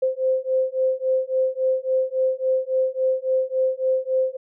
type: beating tone pair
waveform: sine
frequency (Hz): 519 / 522.6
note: C5 / C5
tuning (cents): -14 / -2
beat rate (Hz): 3.6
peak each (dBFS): -22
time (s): 0.02-4.37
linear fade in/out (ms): 10
effects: none